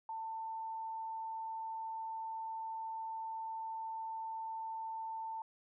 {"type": "tone", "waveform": "sine", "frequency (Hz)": 893, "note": "A5", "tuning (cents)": 25, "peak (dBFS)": -39, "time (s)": [0.09, 5.42], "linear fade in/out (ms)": 2, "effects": []}